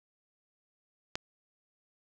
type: click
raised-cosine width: 0.2 ms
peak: -15 dBFS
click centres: 1.155 s
effects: none